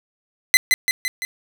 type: tone with echo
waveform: sawtooth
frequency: 2031 Hz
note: B6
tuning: 48 cents sharp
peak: -5 dBFS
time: 0.54-0.57 s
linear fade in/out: 0 ms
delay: 170 ms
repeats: 4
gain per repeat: -4 dB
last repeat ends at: 1.25 s
effects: none